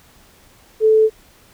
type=tone; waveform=sine; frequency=437.1 Hz; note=A4; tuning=11 cents flat; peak=-9 dBFS; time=0.8-1.1 s; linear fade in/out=50 ms; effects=pink hiss -50 dBFS RMS until 1.53 s